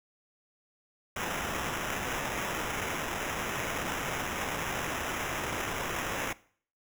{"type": "noise with sample-and-hold", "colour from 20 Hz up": "violet", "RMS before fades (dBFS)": -34, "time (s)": [1.16, 6.33], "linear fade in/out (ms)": 5, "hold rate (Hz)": 4410, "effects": ["noise-tail reverb RT60 0.5 s tail -20 dB re dry"]}